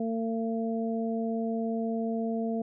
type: harmonic tone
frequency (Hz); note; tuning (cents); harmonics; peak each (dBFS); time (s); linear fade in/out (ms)
226.4; A3; +50; 1 / 2 / 3; -29 / -34 / -36; 0-2.62; 5
effects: none